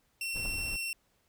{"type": "tone", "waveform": "sawtooth", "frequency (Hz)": 2714, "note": "E7", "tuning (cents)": 50, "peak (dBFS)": -30, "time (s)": [0.21, 0.93], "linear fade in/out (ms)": 2}
{"type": "noise", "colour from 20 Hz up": "brown", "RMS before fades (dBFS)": -40, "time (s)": [0.34, 0.77], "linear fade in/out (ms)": 20}
{"type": "clicks", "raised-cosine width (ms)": 1, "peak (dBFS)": -32, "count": 2, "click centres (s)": [0.452, 0.459]}
{"effects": ["pink hiss -72 dBFS RMS until 1.28 s"]}